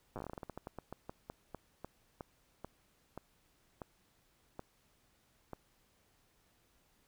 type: slowing click train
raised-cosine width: 1 ms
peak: -29 dBFS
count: 27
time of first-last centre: 0.16-5.533 s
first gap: 8 ms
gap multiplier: 1.21
effects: pink hiss -72 dBFS RMS until 7.07 s